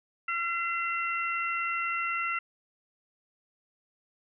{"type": "harmonic tone", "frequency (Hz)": 681, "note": "F5", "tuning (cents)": -44, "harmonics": [2, 3, 4], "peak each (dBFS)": [-31, -33, -34], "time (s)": [0.28, 2.39], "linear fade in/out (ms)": 5, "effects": []}